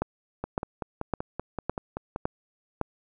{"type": "two click trains", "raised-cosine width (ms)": 1, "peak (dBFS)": [-12, -17], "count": [6, 10], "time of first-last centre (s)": [[0.02, 2.813], [0.44, 2.161]], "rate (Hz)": [1.79, 5.23], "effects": []}